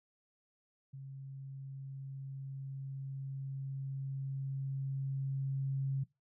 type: tone with level ramp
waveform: sine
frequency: 135.8 Hz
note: C#3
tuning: 35 cents flat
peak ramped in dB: -44 to -31 dBFS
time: 0.93-6.04 s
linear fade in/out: 10 ms
effects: noise-tail reverb RT60 0.2 s tail -20 dB re dry